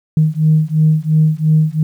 sine beating tone pair, 154.5 / 157.4 Hz, D#3 / D#3, -12 / +20 cents, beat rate 2.9 Hz, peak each -12 dBFS, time 0.17-1.83 s, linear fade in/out 2 ms, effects tanh soft clip ceiling -2 dBFS + 8-bit

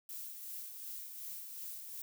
violet noise with tremolo, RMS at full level -44 dBFS, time 0.09-2.02 s, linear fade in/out 2 ms, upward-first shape sine, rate 2.7 Hz, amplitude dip 40%, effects none

